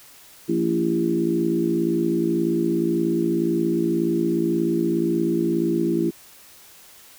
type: harmonic tone with a mistuned harmonic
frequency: 56.8 Hz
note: A#1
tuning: 44 cents flat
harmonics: 3 / 4 / 5 / 6 / 7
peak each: -27 / -26 / -29 / -21 / -29 dBFS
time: 0.48-6.11 s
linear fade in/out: 20 ms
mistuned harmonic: 6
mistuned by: -26 cents
effects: white hiss -48 dBFS RMS until 7.18 s